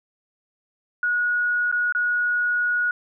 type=tone with dropouts; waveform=sine; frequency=1454 Hz; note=F#6; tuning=31 cents flat; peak=-19 dBFS; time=1.03-2.91 s; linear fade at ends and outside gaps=2 ms; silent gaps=1.715-1.725 / 1.924-1.949 s; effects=none